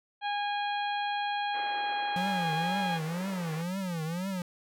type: harmonic tone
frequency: 820 Hz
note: G#5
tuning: 22 cents flat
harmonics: 1 / 2 / 3 / 4 / 5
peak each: -30 / -37 / -41 / -40 / -46 dBFS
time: 0.21-3 s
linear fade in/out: 50 ms
type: band-pass noise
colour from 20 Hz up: pink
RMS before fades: -46 dBFS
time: 1.53-3.63 s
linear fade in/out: 20 ms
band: 350 to 2400 Hz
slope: 24 dB/octave
type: tone with vibrato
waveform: square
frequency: 175 Hz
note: F3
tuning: 4 cents sharp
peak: -32 dBFS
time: 2.16-4.42 s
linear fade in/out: 2 ms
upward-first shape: triangle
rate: 2 Hz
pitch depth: 220 cents each way
effects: none